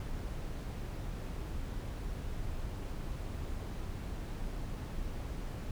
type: noise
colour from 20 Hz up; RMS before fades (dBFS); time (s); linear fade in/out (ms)
brown; -39; 0-5.71; 2
effects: none